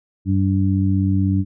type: harmonic tone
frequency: 96.2 Hz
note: G2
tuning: 32 cents flat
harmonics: 1 / 2 / 3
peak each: -17 / -20 / -22 dBFS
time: 0.25-1.45 s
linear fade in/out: 50 ms
effects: none